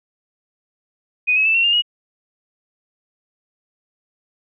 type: tone with pitch steps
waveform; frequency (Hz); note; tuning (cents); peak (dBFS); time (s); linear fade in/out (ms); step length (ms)
sine; 2489 / 2565 / 2643 / 2724 / 2807 / 2892; D#7 / E7 / E7 / F7 / F7 / F#7; 0 / -48 / +4 / -44 / +8 / -40; -13; 1.27-1.822; 20; 92
effects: none